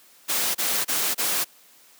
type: noise bursts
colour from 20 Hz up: white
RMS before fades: -24 dBFS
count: 4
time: 0.28-1.447 s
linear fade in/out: 20 ms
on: 270 ms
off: 29 ms
effects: white hiss -54 dBFS RMS until 1.99 s + high-pass 200 Hz 12 dB/octave